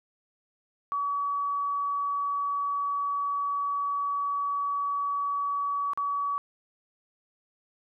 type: tone with dropouts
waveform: sine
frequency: 1137 Hz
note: C#6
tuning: 44 cents sharp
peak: -26 dBFS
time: 0.92-6.38 s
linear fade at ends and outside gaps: 0 ms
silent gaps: 5.934-5.975 s
effects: none